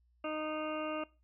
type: harmonic tone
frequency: 308.6 Hz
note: D#4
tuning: 14 cents flat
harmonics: 1 / 2 / 3 / 4 / 5 / 7 / 8 / 9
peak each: -40 / -38 / -49 / -42 / -51 / -52 / -51 / -45 dBFS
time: 0.24-1.04 s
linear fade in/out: 5 ms
effects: noise-tail reverb RT60 0.3 s tail -22 dB re dry + added 60 Hz sine -67 dBFS peak until 1.23 s